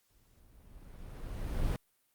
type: noise with exponential growth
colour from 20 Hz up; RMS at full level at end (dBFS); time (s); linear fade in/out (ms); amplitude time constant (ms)
brown; -29; 0.1-1.76; 0; 360
effects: white hiss -74 dBFS RMS until 2.14 s + Opus 48 kbps